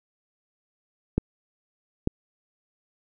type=clicks; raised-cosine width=3 ms; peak=-8 / -9 dBFS; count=2; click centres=1.18 / 2.074 s; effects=none